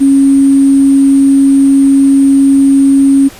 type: tone with sample-and-hold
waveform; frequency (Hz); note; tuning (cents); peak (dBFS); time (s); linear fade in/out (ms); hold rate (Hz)
sine; 274.5; C#4; -17; -3; 0-3.29; 20; 8820
effects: pink hiss -33 dBFS RMS until 3.39 s + resampled to 32000 Hz